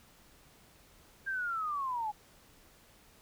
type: linear sweep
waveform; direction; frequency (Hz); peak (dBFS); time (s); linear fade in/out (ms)
sine; down; 1609 to 821; -32; 1.26-2.12; 20
effects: pink hiss -61 dBFS RMS until 3.21 s